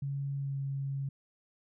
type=tone with pitch glide; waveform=sine; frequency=139.3 to 137.54 Hz; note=C#3 to C#3; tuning=+9 to -13 cents; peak=-32 dBFS; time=0.02-1.09 s; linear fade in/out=5 ms; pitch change=-22 cents; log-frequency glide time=0.36-0.57 s; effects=none